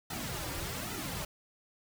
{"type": "noise with flanger", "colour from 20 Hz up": "pink", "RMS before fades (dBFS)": -38, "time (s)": [0.1, 1.25], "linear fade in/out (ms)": 5, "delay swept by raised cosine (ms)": [1.8, 4.7], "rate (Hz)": 1.2, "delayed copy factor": -0.9, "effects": []}